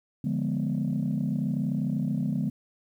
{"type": "chord", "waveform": "sine", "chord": "D diminished seventh", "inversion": "none", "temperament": "equal", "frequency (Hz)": [146.83, 174.61, 207.7, 246.9], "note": ["D3", "F3", "Ab3", "Cb4"], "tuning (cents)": [0, 0, 0, 0], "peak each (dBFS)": [-29, -31, -29, -30], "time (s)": [0.24, 2.5], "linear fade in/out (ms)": 5, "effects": ["tanh soft clip ceiling -19 dBFS", "10-bit"]}